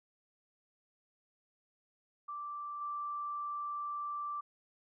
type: tone with level steps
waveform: sine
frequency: 1172 Hz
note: D6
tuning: 4 cents flat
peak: -39 / -36 dBFS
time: 2.28-4.41 s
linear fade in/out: 10 ms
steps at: 2.81 s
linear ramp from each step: 5 ms
effects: none